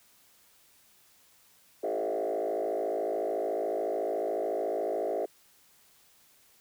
sine tone with frequency modulation, 530 Hz, C5, 22 cents sharp, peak -27 dBFS, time 1.83-5.26 s, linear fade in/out 10 ms, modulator 53.9 Hz, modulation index 3.2, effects tanh soft clip ceiling -24 dBFS + white hiss -62 dBFS RMS until 6.6 s

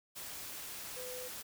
sine tone in noise, 503 Hz, B4, 32 cents sharp, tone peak -44 dBFS, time 0.96-1.29 s, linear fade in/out 20 ms, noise white, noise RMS -45 dBFS, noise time 0.15-1.43 s, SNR -2 dB, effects none

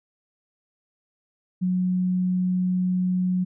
sine tone, 182.7 Hz, F#3, 22 cents flat, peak -20 dBFS, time 1.61-3.45 s, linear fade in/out 20 ms, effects none

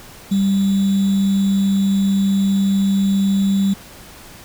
sine tone with sample-and-hold, 196.3 Hz, G3, 3 cents sharp, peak -13 dBFS, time 0.31-3.74 s, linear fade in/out 10 ms, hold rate 3675 Hz, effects pink hiss -40 dBFS RMS until 4.44 s

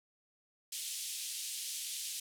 white band-pass noise, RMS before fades -41 dBFS, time 0.72-2.2 s, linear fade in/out 5 ms, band 2800 to 11000 Hz, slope 24 dB/octave, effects none

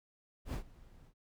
brown noise with ADSR envelope, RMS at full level -34 dBFS, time 0.45-1.14 s, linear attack 86 ms, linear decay 93 ms, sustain -23 dB, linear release 75 ms, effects none

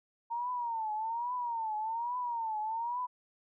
sine tone with vibrato, 921 Hz, A#5, 21 cents flat, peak -32 dBFS, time 0.3-3.07 s, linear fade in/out 20 ms, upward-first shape triangle, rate 1.2 Hz, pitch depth 150 cents each way, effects none

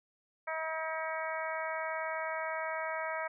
harmonic tone, 319.4 Hz, D#4, 45 cents sharp, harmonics 2 / 3 / 4 / 5 / 6 / 7, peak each -38 / -40 / -41 / -42 / -43 / -43 dBFS, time 0.47-3.28 s, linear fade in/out 10 ms, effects none

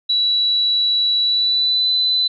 sine tone with pitch glide, 3928 to 4008 Hz, B7 to B7, -10 to +25 cents, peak -14 dBFS, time 0.09-2.28 s, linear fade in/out 10 ms, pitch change +35 cents, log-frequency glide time 1.21-1.9 s, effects none

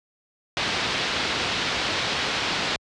white low-pass noise, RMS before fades -26 dBFS, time 0.57-2.76 s, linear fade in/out 0 ms, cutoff 4400 Hz, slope 24 dB/octave, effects high-pass 60 Hz 12 dB/octave + resampled to 22050 Hz

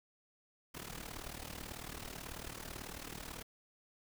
pink noise with amplitude modulation, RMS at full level -43 dBFS, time 0.74-3.43 s, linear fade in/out 10 ms, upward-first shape sine, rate 38.2 Hz, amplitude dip 80%, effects none

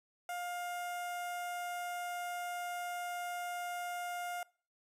sawtooth tone with notch filter, 707 Hz, F5, 21 cents sharp, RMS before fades -40 dBFS, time 0.29-4.43 s, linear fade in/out 2 ms, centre 4300 Hz, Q 1.1, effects noise-tail reverb RT60 0.4 s tail -23 dB re dry + resampled to 32000 Hz

